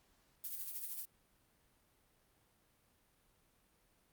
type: noise with tremolo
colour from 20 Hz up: violet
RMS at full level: -41 dBFS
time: 0.44-1.05 s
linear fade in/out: 0 ms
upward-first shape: triangle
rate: 13 Hz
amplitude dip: 60%
effects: pink hiss -73 dBFS RMS until 4.12 s + Opus 48 kbps